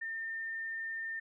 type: tone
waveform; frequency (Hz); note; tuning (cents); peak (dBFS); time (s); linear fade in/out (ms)
sine; 1808; A6; +47; -36; 0.01-1.2; 10
effects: none